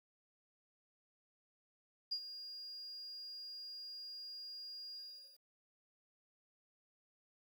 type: tone with ADSR envelope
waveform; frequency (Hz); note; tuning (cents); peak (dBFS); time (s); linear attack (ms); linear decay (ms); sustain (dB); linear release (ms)
sine; 4840; D#8; -49; -34; 2.11-5.41; 13; 70; -12; 450
effects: 11-bit